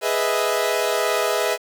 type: chord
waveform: sawtooth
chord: E major seventh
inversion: first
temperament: equal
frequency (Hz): 415.3 / 493.9 / 622.3 / 659.3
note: G#4 / B4 / D#5 / E5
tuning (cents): 0 / 0 / 0 / 0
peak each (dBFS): -21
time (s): 0.01-1.58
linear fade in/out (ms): 50
effects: 8-bit